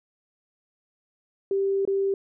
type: tone with dropouts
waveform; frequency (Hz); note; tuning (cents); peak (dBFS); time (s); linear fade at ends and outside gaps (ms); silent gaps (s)
sine; 392; G4; 0; -21; 1.51-2.14; 2; 1.852-1.875
effects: none